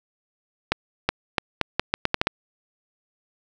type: accelerating click train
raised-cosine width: 0.3 ms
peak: -3 dBFS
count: 10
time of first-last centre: 0.72-2.271 s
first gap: 370 ms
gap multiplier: 0.79
effects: none